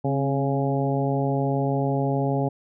harmonic tone with a mistuned harmonic, 138.59 Hz, C#3, in tune, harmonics 1 / 2 / 3 / 4 / 5 / 6, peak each -24 / -27 / -29 / -30 / -31 / -32 dBFS, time 0.04-2.49 s, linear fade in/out 10 ms, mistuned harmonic 2, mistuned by -42 cents, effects none

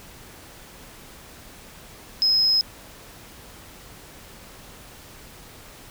sine tone, 5120 Hz, D#8, 49 cents sharp, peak -15 dBFS, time 2.22-2.61 s, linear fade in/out 0 ms, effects tanh soft clip ceiling -13 dBFS + pink hiss -45 dBFS RMS until 5.9 s

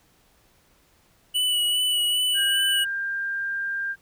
square tone with vibrato, 2954 Hz, F#7, 3 cents flat, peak -21 dBFS, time 1.34-2.85 s, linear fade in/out 20 ms, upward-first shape sine, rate 2.5 Hz, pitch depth 22 cents each way
sine tone, 1595 Hz, G6, 30 cents sharp, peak -25 dBFS, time 2.34-3.96 s, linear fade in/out 50 ms
effects pink hiss -61 dBFS RMS until 4.01 s

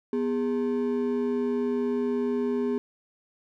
triangle ring-modulated tone, 327.8 Hz, E4, 10 cents flat, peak -19 dBFS, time 0.13-2.78 s, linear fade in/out 0 ms, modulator 81.9 Hz, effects none

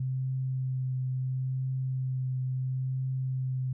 sine tone with vibrato, 130 Hz, C3, 11 cents flat, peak -28 dBFS, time 0-3.73 s, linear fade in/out 5 ms, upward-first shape triangle, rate 0.73 Hz, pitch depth 15 cents each way, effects none

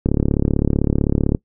click train, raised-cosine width 3 ms, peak -3 dBFS, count 47, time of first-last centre 0.06-1.349 s, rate 35.7 Hz, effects noise-tail reverb RT60 0.1 s tail -22 dB re dry

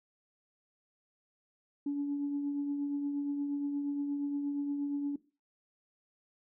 sine tone with tremolo, 285.5 Hz, D4, 49 cents flat, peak -28 dBFS, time 1.86-5.16 s, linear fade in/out 5 ms, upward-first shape triangle, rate 8.5 Hz, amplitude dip 40%, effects noise-tail reverb RT60 0.3 s tail -18 dB re dry + tanh soft clip ceiling -26 dBFS

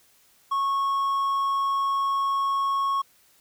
triangle tone, 1100 Hz, C#6, 14 cents flat, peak -20 dBFS, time 0.51-3.02 s, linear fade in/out 10 ms, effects white hiss -60 dBFS RMS until 3.4 s

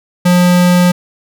square tone, 178.1 Hz, F3, 34 cents sharp, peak -7 dBFS, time 0.25-0.92 s, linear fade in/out 10 ms, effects none

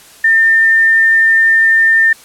sine tone, 1803 Hz, A6, 42 cents sharp, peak -6 dBFS, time 0.24-2.13 s, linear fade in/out 5 ms, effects white hiss -40 dBFS RMS until 2.24 s + low-pass 12000 Hz 12 dB/octave

